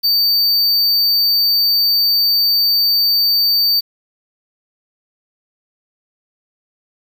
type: tone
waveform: square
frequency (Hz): 4600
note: D8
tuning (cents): -37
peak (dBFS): -12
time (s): 0.03-3.81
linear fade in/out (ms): 20
effects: 7-bit